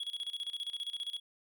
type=tone with tremolo; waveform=triangle; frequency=3343 Hz; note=G#7; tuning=11 cents sharp; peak=-33 dBFS; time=0-1.2 s; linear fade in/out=5 ms; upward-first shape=square; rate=15 Hz; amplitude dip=80%; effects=none